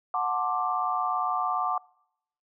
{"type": "chord", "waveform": "sine", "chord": "D dominant seventh", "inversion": "first", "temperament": "just", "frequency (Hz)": [734.2, 881, 1057.2, 1174.7], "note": ["F#5", "A5", "C6", "D6"], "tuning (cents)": [-14, 2, 18, 0], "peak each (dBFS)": [-29, -33, -33, -28], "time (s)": [0.14, 1.78], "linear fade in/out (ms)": 2, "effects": ["noise-tail reverb RT60 0.8 s tail -26 dB re dry"]}